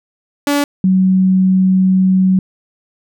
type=tone pair in turn; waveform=sawtooth / sine; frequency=287 / 187.6 Hz; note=D4 / F#3; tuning=-40 / +24 cents; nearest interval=perfect fifth; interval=736 cents; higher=first; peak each=-8 dBFS; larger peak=neither; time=0.47-0.64 / 0.84-2.39 s; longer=second; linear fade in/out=2 ms; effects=none